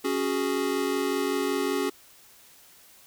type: chord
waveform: square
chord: C# suspended fourth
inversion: none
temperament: equal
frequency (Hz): 277.2 / 370 / 415.3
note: C#4 / F#4 / G#4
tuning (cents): 0 / 0 / 0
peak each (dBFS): -30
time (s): 0.04-1.9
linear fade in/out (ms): 10
effects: white hiss -54 dBFS RMS until 3.06 s